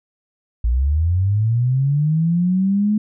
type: linear sweep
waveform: sine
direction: up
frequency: 55 to 214.7 Hz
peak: -14 dBFS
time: 0.64-2.98 s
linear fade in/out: 5 ms
effects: none